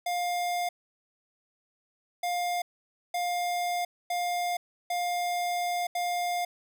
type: tone bursts at uneven times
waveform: square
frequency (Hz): 706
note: F5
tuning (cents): +19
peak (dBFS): -28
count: 6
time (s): 0.06-0.69 / 2.23-2.62 / 3.14-3.85 / 4.1-4.57 / 4.9-5.87 / 5.95-6.45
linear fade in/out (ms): 5
effects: none